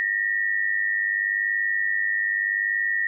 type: tone pair together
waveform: sine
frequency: 1818 / 1918.8 Hz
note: A#6 / A#6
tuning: -44 / +50 cents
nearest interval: minor second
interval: 94 cents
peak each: -24 dBFS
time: 0-3.07 s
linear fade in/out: 0 ms
effects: none